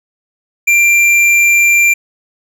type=tone with hard clipping; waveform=triangle; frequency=2371 Hz; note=D7; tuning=16 cents sharp; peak=-8 dBFS; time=0.67-1.94 s; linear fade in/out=10 ms; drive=13 dB; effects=none